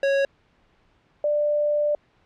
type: tone pair in turn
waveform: square / sine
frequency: 552 / 592 Hz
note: C#5 / D5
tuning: -7 / +14 cents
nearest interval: minor second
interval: 121 cents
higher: second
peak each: -19 dBFS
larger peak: neither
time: 0.03-0.25 / 1.24-1.95 s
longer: second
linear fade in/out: 2 ms
effects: pink hiss -62 dBFS RMS until 2.25 s + low-pass 3000 Hz 12 dB/octave